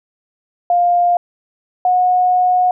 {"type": "tone pair in turn", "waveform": "sine", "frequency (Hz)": [703, 727.8], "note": ["F5", "F#5"], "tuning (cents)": [11, -29], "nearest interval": "minor second", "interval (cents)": 60, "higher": "second", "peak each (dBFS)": -10, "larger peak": "neither", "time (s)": [[0.7, 1.17], [1.85, 2.71]], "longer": "second", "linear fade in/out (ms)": 2, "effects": []}